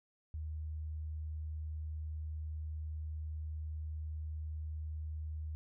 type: tone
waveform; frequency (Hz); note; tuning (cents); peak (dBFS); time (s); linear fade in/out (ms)
sine; 77.5; D#2; -6; -38; 0.34-5.55; 0
effects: none